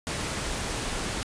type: noise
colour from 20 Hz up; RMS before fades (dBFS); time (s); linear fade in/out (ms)
pink; -31; 0.07-1.23; 0
effects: resampled to 22050 Hz